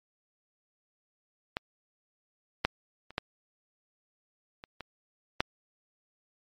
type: clicks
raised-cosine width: 0.3 ms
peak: -14 / -7 / -30 / -13 / -27 / -23 / -8 dBFS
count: 7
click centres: 1.569 / 2.65 / 3.106 / 3.181 / 4.639 / 4.807 / 5.405 s
effects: MP3 64 kbps